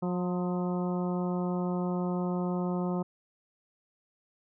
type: harmonic tone with a mistuned harmonic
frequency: 179.4 Hz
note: F3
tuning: 47 cents sharp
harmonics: 1 / 2 / 3 / 4 / 5 / 6 / 7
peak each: -29 / -35 / -39 / -41 / -43 / -45 / -46 dBFS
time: 0.02-3.03 s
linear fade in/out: 10 ms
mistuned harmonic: 6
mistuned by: -51 cents
effects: none